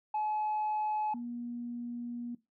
sine tone pair in turn, 853 / 239.4 Hz, G#5 / A#3, +46 / +46 cents, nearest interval octave + minor seventh, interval 2200 cents, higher first, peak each -28 / -36 dBFS, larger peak first, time 0.14-1.14 / 1.14-2.35 s, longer second, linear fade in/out 5 ms, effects noise-tail reverb RT60 0.2 s tail -17 dB re dry + tanh soft clip ceiling -27 dBFS

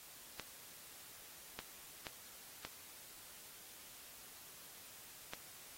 clicks, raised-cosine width 0.2 ms, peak -25 dBFS, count 5, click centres 0.397 / 1.59 / 2.068 / 2.65 / 5.335 s, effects white hiss -56 dBFS RMS until 5.77 s + AAC 48 kbps

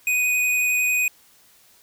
square tone with vibrato, 2489 Hz, D#7, in tune, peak -19 dBFS, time 0.07-1.08 s, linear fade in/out 2 ms, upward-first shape sine, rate 11 Hz, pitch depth 9 cents each way, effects white hiss -55 dBFS RMS until 1.82 s

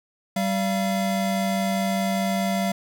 square tone pair together, 193.6 / 685.7 Hz, G3 / F5, -21 / -32 cents, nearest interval octave + minor seventh, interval 2189 cents, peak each -24 / -27 dBFS, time 0.36-2.72 s, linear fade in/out 5 ms, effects none

